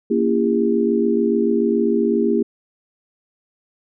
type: chord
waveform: sine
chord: A# diminished seventh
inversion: none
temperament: just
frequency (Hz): 233.1 / 279.7 / 335.6 / 402.8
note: A#3 / C#4 / E4 / G4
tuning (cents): 0 / +16 / +31 / +47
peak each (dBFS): -19 / -25 / -21 / -19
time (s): 0.1-2.43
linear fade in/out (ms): 10
effects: none